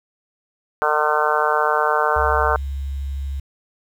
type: harmonic tone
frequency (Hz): 151.3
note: D#3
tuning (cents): -48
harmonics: 3 / 4 / 5 / 6 / 7 / 8 / 9 / 10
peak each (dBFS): -24 / -24 / -24 / -24 / -24 / -24 / -24 / -24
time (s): 0.82-2.56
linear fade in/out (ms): 0
type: tone with vibrato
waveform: sine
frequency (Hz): 69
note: C#2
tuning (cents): -7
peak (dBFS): -23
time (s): 2.16-3.4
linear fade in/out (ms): 5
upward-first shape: sine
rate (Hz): 13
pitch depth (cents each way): 10
effects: 8-bit